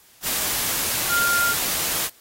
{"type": "tone in noise", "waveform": "sine", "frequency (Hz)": 1396.9, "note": "F6", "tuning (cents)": 0, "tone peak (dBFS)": -19, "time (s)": [1.08, 1.55], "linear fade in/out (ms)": 50, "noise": "white", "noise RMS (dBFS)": -24, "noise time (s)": [0.22, 2.1], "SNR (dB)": 2, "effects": ["white hiss -53 dBFS RMS until 2.2 s", "AAC 48 kbps"]}